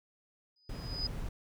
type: tone with exponential growth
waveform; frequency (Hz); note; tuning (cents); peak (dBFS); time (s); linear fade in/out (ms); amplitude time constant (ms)
sine; 4978; D#8; 0; -31; 0.56-1.07; 5; 110
type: noise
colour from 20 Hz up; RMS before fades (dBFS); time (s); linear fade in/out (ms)
brown; -39; 0.69-1.29; 5
effects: none